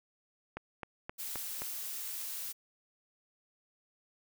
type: click train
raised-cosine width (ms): 0.5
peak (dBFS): -24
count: 5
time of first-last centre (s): 0.57-1.62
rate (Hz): 3.81
type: noise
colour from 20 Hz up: blue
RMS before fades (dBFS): -40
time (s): 1.18-2.53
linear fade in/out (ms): 20
effects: none